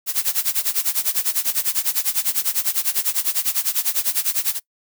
blue noise with tremolo, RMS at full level -18 dBFS, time 0.06-4.6 s, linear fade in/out 50 ms, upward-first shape sine, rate 10 Hz, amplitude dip 90%, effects noise-tail reverb RT60 0.1 s tail -22 dB re dry

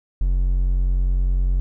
triangle tone, 44.98 Hz, F#1, 48 cents flat, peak -14 dBFS, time 0.21-1.6 s, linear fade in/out 0 ms, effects none

